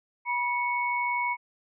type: tone pair together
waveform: sine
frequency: 971.2 / 2217 Hz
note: B5 / C#7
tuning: -29 / 0 cents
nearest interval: octave + major second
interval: 1429 cents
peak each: -27 / -29 dBFS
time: 0.25-1.37 s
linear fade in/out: 50 ms
effects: none